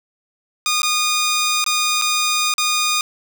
10% pulse tone with dropouts, 1226 Hz, D#6, 26 cents flat, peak -8 dBFS, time 0.66-3.01 s, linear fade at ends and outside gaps 1 ms, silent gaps 0.819-0.831 / 1.642-1.663 / 2.015-2.02 / 2.539-2.581 s, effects none

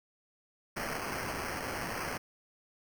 white noise with sample-and-hold, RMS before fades -37 dBFS, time 0.76-2.18 s, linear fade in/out 10 ms, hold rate 3675 Hz, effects none

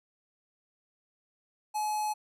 square tone with notch filter, 850 Hz, G#5, 40 cents sharp, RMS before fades -31 dBFS, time 1.74-2.14 s, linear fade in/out 20 ms, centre 3000 Hz, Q 1.1, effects resampled to 32000 Hz

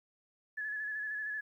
sine tone with vibrato, 1710 Hz, A6, 50 cents flat, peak -35 dBFS, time 0.57-1.41 s, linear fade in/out 10 ms, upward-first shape square, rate 13 Hz, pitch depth 28 cents each way, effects 12-bit

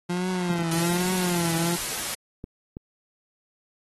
30% pulse tone with vibrato, 174.61 Hz, F3, in tune, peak -22 dBFS, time 0.09-1.76 s, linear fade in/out 10 ms, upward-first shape triangle, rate 1.2 Hz, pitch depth 110 cents each way
white noise, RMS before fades -30 dBFS, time 0.71-2.15 s, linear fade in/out 5 ms
clicks, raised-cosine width 3 ms, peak -22 dBFS, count 2, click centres 2.441 / 2.769 s
effects AAC 32 kbps

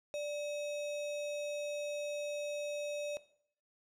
sine tone with sample-and-hold, 587.3 Hz, D5, in tune, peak -35 dBFS, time 0.14-3.17 s, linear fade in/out 0 ms, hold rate 3150 Hz, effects noise-tail reverb RT60 0.6 s tail -17 dB re dry + low-pass 8000 Hz 12 dB/octave

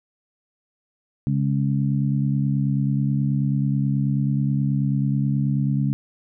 harmonic tone, 69.3 Hz, C#2, in tune, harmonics 2 / 3 / 4, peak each -20 / -24 / -29 dBFS, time 1.27-5.93 s, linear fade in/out 0 ms, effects none

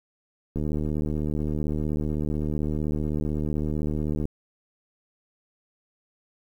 click train, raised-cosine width 3 ms, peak -16 dBFS, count 281, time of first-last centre 0.56-4.254 s, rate 75.8 Hz, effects 9-bit

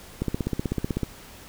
click train, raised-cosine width 3 ms, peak -12 dBFS, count 14, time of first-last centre 0.22-1.032 s, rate 16 Hz, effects pink hiss -46 dBFS RMS until 1.48 s

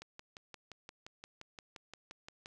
click train, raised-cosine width 0.2 ms, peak -30 dBFS, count 15, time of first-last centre 0.02-2.459 s, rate 5.74 Hz, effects none

